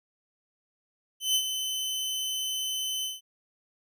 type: tone with ADSR envelope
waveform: sawtooth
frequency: 3045 Hz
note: F#7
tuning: 49 cents sharp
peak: -18 dBFS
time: 1.2-3.21 s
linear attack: 150 ms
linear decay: 68 ms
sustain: -8 dB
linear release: 170 ms
effects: none

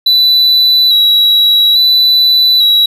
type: tone with vibrato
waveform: triangle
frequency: 3933 Hz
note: B7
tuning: 8 cents flat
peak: -4 dBFS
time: 0.06-2.86 s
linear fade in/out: 5 ms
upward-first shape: square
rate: 0.59 Hz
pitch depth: 21 cents each way
effects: none

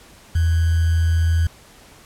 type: tone with sample-and-hold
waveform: sine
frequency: 82.8 Hz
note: E2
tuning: 8 cents sharp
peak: -14 dBFS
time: 0.35-1.47 s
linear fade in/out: 5 ms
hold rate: 1575 Hz
effects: pink hiss -47 dBFS RMS until 2.05 s + low-pass 12000 Hz 12 dB/octave

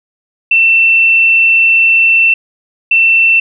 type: tone pair in turn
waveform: sine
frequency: 2685 / 2685 Hz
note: E7 / E7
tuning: +31 / +31 cents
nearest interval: unison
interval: 0 cents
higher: neither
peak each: -5 dBFS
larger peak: neither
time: 0.51-2.34 / 2.91-3.4 s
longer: first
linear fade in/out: 5 ms
effects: none

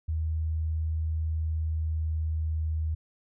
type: tone with pitch glide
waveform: sine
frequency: 79.4 to 78.9 Hz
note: D#2 to D#2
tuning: +36 to +25 cents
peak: -26 dBFS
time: 0.08-2.95 s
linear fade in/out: 10 ms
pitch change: -11 cents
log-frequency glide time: 1.42-2.6 s
effects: none

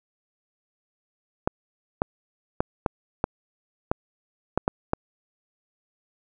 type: clicks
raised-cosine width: 1 ms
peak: -7 dBFS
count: 9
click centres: 1.475 / 2.019 / 2.605 / 2.862 / 3.241 / 3.915 / 4.576 / 4.679 / 4.934 s
effects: none

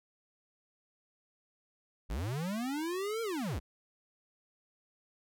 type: linear two-way sweep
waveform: square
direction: up then down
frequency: 40.96 to 466.2 to 41.54 Hz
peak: -34 dBFS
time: 2.09-3.6 s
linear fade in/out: 20 ms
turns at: 3.22 s
effects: none

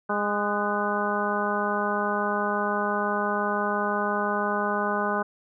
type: harmonic tone with a mistuned harmonic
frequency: 205.7 Hz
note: G#3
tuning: 16 cents flat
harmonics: 1 / 2 / 3 / 4 / 5 / 6 / 7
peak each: -31 / -31 / -31 / -31 / -31 / -31 / -31 dBFS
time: 0.09-5.23 s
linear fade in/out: 10 ms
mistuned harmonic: 7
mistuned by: +57 cents
effects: none

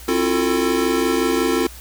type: tone cluster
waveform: square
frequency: 265.7 / 334.4 / 359.8 / 445.1 Hz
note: C4 / E4 / F#4 / A4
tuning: +27 / +25 / -48 / +20 cents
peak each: -23 dBFS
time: 0.08-1.67 s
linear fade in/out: 5 ms
effects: added 60 Hz sine -38 dBFS peak until 1.8 s + white hiss -41 dBFS RMS until 1.8 s

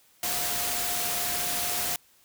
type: tone in noise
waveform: sine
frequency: 710 Hz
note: F5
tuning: 28 cents sharp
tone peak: -38 dBFS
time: 0.23-1.96 s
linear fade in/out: 2 ms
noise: white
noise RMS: -29 dBFS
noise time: 0.23-1.96 s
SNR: -12 dB
effects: white hiss -61 dBFS RMS until 2.24 s

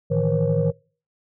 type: tone cluster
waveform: sine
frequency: 109 / 154.1 / 166.3 / 478.6 / 537 Hz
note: A2 / D#3 / E3 / A#4 / C5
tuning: -16 / -16 / +16 / +46 / +45 cents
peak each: -25 / -21 / -26 / -23 / -25 dBFS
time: 0.1-0.72 s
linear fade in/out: 20 ms
effects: noise-tail reverb RT60 0.4 s tail -26 dB re dry + tanh soft clip ceiling -10 dBFS

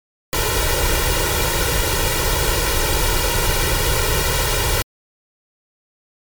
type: noise with comb filter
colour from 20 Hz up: pink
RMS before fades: -18 dBFS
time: 0.33-4.82 s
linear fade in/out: 0 ms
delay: 2.1 ms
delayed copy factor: +0.9
effects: MP3 96 kbps

